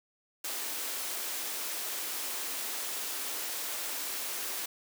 white high-pass noise, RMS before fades -36 dBFS, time 0.44-4.66 s, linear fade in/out 5 ms, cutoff 270 Hz, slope 24 dB/octave, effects none

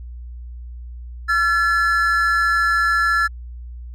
triangle tone pair together, 1357 / 1718.6 Hz, E6 / A6, +50 / -41 cents, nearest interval major third, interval 409 cents, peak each -16 dBFS, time 1.28-3.28 s, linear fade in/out 20 ms, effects added 60 Hz sine -31 dBFS peak until 3.94 s

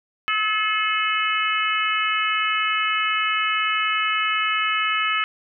harmonic tone with a mistuned harmonic, 430.4 Hz, A4, 38 cents flat, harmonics 3 / 4 / 5 / 6 / 7, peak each -23 / -28 / -26 / -27 / -27 dBFS, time 0.28-5.24 s, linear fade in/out 0 ms, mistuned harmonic 7, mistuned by -18 cents, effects none

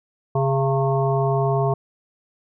harmonic tone with a mistuned harmonic, 136.3 Hz, C#3, 29 cents flat, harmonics 1 / 3 / 5 / 7 / 8, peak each -20 / -23 / -24 / -29 / -30 dBFS, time 0.35-1.74 s, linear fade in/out 5 ms, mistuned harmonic 7, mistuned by -83 cents, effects none

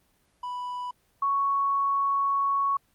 triangle / sine tone pair in turn, 988 / 1110.9 Hz, B5 / C#6, 0 / +3 cents, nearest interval major second, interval 203 cents, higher second, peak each -29 / -22 dBFS, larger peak second, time 0.43-0.91 / 1.22-2.77 s, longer second, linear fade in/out 5 ms, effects pink hiss -67 dBFS RMS until 2.94 s + Opus 24 kbps

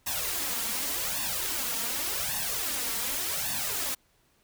white noise with flanger, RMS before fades -31 dBFS, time 0.06-3.95 s, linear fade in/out 10 ms, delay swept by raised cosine 1.1 to 4.4 ms, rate 0.87 Hz, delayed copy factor +0.8, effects pink hiss -67 dBFS RMS until 4.43 s

